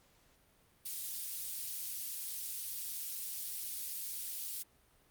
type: high-pass noise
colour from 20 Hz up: white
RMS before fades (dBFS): -41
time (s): 0.85-4.63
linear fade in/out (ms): 10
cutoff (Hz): 4400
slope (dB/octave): 12
effects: pink hiss -68 dBFS RMS until 5.1 s + Opus 48 kbps